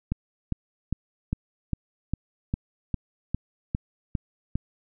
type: click train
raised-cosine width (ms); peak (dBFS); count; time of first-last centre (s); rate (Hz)
5; -13; 12; 0.12-4.555; 2.48
effects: none